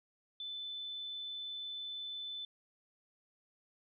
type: tone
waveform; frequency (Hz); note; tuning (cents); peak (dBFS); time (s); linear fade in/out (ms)
sine; 3514; A7; -3; -40; 0.4-2.45; 2
effects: none